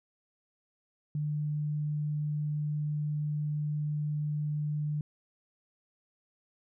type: tone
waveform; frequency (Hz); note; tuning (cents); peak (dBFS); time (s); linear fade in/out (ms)
sine; 149.5; D3; +31; -29; 1.15-5.01; 2
effects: none